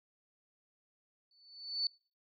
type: tone with exponential growth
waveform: sine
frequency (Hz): 4487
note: C#8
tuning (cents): +20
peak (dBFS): -28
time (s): 1.31-1.87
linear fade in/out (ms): 2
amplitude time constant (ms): 120
effects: noise-tail reverb RT60 0.4 s tail -26 dB re dry